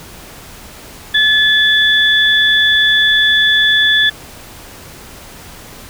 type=tone pair together; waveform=sine; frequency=1725 / 3450 Hz; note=A6 / A7; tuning=-35 / -35 cents; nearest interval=octave; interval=1200 cents; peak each=-11 dBFS; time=1.14-4.1 s; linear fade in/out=10 ms; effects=pink hiss -35 dBFS RMS until 5.89 s